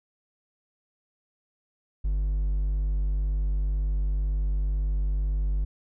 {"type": "tone with hard clipping", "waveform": "triangle", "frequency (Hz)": 49, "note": "G1", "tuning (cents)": 0, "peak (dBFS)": -24, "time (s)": [2.04, 5.65], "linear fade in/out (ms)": 10, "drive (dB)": 6, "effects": []}